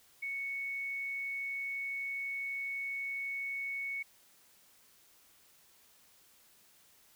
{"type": "tone", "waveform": "sine", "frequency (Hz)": 2217, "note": "C#7", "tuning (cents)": 0, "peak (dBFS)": -35, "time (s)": [0.22, 4.03], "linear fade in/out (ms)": 10, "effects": ["white hiss -64 dBFS RMS until 7.15 s"]}